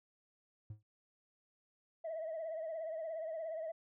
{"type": "tone with exponential decay", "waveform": "triangle", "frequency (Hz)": 106.5, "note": "G#2", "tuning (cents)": 44, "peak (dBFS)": -38, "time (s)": [0.7, 0.83], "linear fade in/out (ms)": 5, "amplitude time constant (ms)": 27}
{"type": "tone with vibrato", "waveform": "sine", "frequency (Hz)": 644, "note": "E5", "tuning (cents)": -41, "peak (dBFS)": -37, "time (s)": [2.04, 3.72], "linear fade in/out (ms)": 10, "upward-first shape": "triangle", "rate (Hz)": 17, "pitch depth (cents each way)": 79}
{"effects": ["tanh soft clip ceiling -36 dBFS"]}